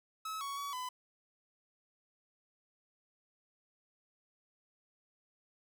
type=tone with pitch steps; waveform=45% pulse; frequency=1291 / 1116 / 1132 / 1006 Hz; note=E6 / C#6 / C#6 / B5; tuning=-37 / +11 / +36 / +32 cents; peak=-38 dBFS; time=0.25-0.89 s; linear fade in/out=5 ms; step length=160 ms; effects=none